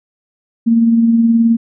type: tone with tremolo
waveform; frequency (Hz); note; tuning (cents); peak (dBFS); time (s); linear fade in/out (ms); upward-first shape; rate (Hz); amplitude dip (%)
sine; 229.9; A#3; -24; -6; 0.66-1.57; 20; sine; 19; 35
effects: none